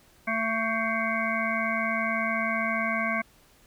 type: harmonic tone with a mistuned harmonic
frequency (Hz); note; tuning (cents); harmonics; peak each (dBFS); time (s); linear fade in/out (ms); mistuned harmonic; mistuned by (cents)
223.7; A3; +29; 1 / 3 / 5 / 7 / 9 / 10; -32 / -32 / -32 / -32 / -32 / -32; 0.27-3.22; 10; 9; +60
effects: pink hiss -59 dBFS RMS until 3.66 s